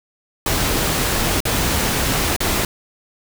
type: noise with dropouts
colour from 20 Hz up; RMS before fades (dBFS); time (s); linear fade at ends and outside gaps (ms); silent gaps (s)
pink; -19; 0.46-2.65; 2; 1.404-1.453 / 2.364-2.404
effects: none